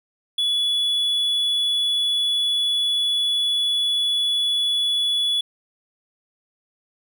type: tone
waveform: triangle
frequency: 3413 Hz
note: G#7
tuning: 47 cents sharp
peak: -17 dBFS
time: 0.38-5.41 s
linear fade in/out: 5 ms
effects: none